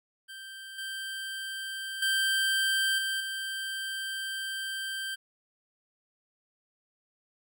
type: tone with level steps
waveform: 25% pulse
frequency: 1568 Hz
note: G6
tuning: in tune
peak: -38 / -31 / -21 / -25 / -29 dBFS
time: 0.28-5.16 s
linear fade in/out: 20 ms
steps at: 0.78 / 2.02 / 2.98 / 3.2 s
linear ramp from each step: 5 ms
effects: none